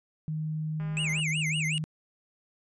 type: tone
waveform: sine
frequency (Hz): 155.56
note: D#3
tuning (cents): 0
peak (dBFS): -29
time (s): 0.28-1.84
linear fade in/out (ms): 0
type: click train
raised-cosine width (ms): 0.5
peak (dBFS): -34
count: 82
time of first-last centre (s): 0.8-1.199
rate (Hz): 203
type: tone with vibrato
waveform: square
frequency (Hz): 2446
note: D#7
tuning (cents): -30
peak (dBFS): -29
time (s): 0.97-1.78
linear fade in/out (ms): 0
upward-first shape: sine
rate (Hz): 5.4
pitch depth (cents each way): 300
effects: resampled to 22050 Hz